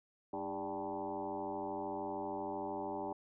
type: tone with frequency modulation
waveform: sine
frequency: 587.3 Hz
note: D5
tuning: in tune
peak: -37 dBFS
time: 0.33-3.13 s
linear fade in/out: 5 ms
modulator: 93 Hz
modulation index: 3.7
effects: none